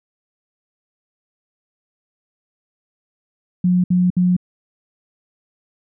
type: tone bursts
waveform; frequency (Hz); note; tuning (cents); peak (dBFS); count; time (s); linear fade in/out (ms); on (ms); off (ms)
sine; 180; F#3; -47; -12; 3; 3.64-4.366; 5; 200; 63
effects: none